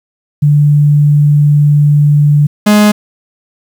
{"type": "tone pair in turn", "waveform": ["sine", "45% pulse"], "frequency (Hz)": [146.83, 209.4], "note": ["D3", "G#3"], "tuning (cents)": [0, 15], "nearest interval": "tritone", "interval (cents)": 615, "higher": "second", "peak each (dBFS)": -4, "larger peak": "neither", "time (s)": [[0.42, 2.47], [2.66, 2.92]], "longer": "first", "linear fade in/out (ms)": 10, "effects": ["7-bit"]}